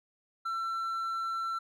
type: tone with hard clipping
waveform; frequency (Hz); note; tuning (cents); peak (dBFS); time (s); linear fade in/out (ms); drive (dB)
sine; 1345; E6; +34; -32; 0.45-1.59; 10; 3
effects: none